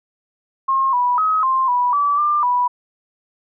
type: tone with pitch steps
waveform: sine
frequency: 1072 / 981 / 1271 / 1052 / 981 / 1153 / 1192 / 983 Hz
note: C6 / B5 / D#6 / C6 / B5 / D6 / D6 / B5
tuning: +42 / -12 / +36 / +9 / -12 / -32 / +25 / -8 cents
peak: -14 dBFS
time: 0.68-2.68 s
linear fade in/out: 10 ms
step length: 250 ms
effects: none

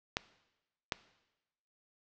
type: clicks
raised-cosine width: 0.2 ms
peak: -13 dBFS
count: 2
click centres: 0.169 / 0.922 s
effects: noise-tail reverb RT60 1.0 s tail -18 dB re dry + low-pass 6000 Hz 12 dB/octave

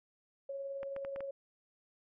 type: tone with tremolo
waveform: sine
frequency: 551 Hz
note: C#5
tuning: 11 cents flat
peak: -37 dBFS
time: 0.49-1.31 s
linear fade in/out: 5 ms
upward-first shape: sine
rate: 19 Hz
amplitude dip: 30%
type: clicks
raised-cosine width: 0.5 ms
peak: -31 dBFS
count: 5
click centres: 0.831 / 0.964 / 1.049 / 1.161 / 1.206 s
effects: none

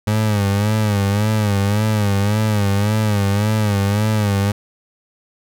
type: tone with vibrato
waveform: 30% pulse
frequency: 103.83 Hz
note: G#2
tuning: in tune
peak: -12 dBFS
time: 0.07-4.52 s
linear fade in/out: 5 ms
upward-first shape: sine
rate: 1.8 Hz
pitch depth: 84 cents each way
effects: none

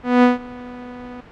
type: tone with ADSR envelope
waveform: sawtooth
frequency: 246.9 Hz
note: B3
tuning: in tune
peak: -4 dBFS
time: 0.03-1.21 s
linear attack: 200 ms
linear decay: 150 ms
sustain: -24 dB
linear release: 9 ms
effects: pink hiss -43 dBFS RMS until 1.31 s + low-pass 2000 Hz 12 dB/octave

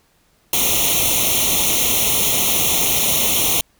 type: noise with comb filter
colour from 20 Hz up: white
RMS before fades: -17 dBFS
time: 0.53-3.61 s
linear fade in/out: 2 ms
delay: 0.31 ms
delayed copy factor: +1
effects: pink hiss -59 dBFS RMS until 3.79 s

